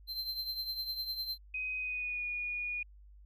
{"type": "tone with tremolo", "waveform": "square", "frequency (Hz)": 4114, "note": "C8", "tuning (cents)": -30, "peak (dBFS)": -33, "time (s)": [0.07, 1.38], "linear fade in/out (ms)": 50, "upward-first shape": "triangle", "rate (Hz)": 9.9, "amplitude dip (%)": 70}
{"type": "tone with pitch glide", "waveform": "sine", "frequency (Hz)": [2513, 2449], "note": ["D#7", "D#7"], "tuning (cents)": [17, -28], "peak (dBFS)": -34, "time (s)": [1.54, 2.83], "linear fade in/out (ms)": 5, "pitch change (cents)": -45, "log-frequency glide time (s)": [1.78, 2.24]}
{"effects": ["added 50 Hz sine -53 dBFS peak until 3.25 s"]}